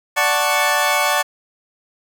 20% pulse chord, D major seventh, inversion none, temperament equal, 587.3 / 740 / 880 / 1108.7 Hz, D5 / F#5 / A5 / C#6, 0 / 0 / 0 / 0 cents, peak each -16 dBFS, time 0.16-1.23 s, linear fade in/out 20 ms, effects none

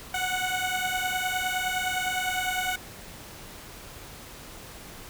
15% pulse beating tone pair, 734 / 743.8 Hz, F#5 / F#5, -14 / +9 cents, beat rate 9.8 Hz, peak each -23 dBFS, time 0.14-2.76 s, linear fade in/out 5 ms, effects pink hiss -44 dBFS RMS until 5.09 s

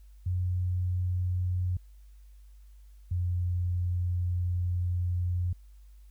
sine tone pair in turn, 90.5 / 88.89 Hz, F#2 / F2, -38 / +31 cents, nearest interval unison, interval 31 cents, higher first, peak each -26 dBFS, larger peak neither, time 0.26-1.77 / 3.11-5.53 s, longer second, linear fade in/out 5 ms, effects added 50 Hz sine -49 dBFS peak until 6.1 s + white hiss -71 dBFS RMS until 6.1 s

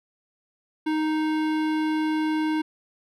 sine tone with hard clipping, 311.1 Hz, D#4, in tune, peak -24 dBFS, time 0.86-2.62 s, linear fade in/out 10 ms, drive 17 dB, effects none

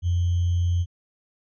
sine tone with sample-and-hold, 87.31 Hz, F2, in tune, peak -19 dBFS, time 0.02-0.86 s, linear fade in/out 50 ms, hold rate 3150 Hz, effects resampled to 16000 Hz

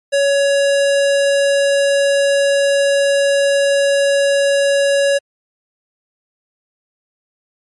square tone, 560 Hz, C#5, 18 cents sharp, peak -12 dBFS, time 0.12-5.19 s, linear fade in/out 20 ms, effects MP3 48 kbps

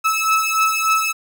30% pulse beating tone pair, 1300 / 1303.4 Hz, E6 / E6, -24 / -20 cents, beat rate 3.4 Hz, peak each -16 dBFS, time 0.04-1.13 s, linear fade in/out 20 ms, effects none

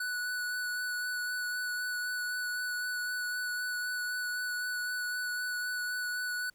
square tone with vibrato, 1480 Hz, F#6, in tune, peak -33 dBFS, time 0-6.5 s, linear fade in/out 5 ms, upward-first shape sine, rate 3.9 Hz, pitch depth 12 cents each way, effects pink hiss -70 dBFS RMS until 6.54 s

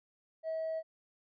triangle tone with hard clipping, 643 Hz, E5, 43 cents flat, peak -33 dBFS, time 0.43-0.83 s, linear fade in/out 50 ms, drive 2 dB, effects resampled to 11025 Hz

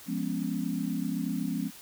sine chord, C# dominant seventh, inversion first, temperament equal with one note detuned, 174.61 / 207.7 / 249.2 / 277.2 Hz, E#3 / G#3 / B3 / C#4, 0 / 0 / +16 / 0 cents, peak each -34 dBFS, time 0.06-1.71 s, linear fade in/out 50 ms, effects white hiss -49 dBFS RMS until 1.81 s

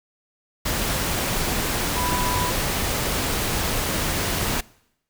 sine tone in noise, 987.8 Hz, B5, in tune, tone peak -25 dBFS, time 1.96-2.51 s, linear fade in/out 10 ms, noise pink, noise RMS -24 dBFS, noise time 0.65-4.61 s, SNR -4 dB, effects noise-tail reverb RT60 0.8 s tail -23 dB re dry

